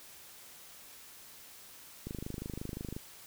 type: click train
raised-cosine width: 3 ms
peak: -26 dBFS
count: 24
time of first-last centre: 2.07-2.965 s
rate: 25.7 Hz
effects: white hiss -53 dBFS RMS until 3.26 s